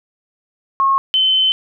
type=tone pair in turn; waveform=sine; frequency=1086 / 3062 Hz; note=C#6 / G7; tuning=-36 / -41 cents; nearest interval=octave + tritone; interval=1795 cents; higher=second; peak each=-11 dBFS; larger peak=neither; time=0.8-0.98 / 1.14-1.52 s; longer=second; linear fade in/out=0 ms; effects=none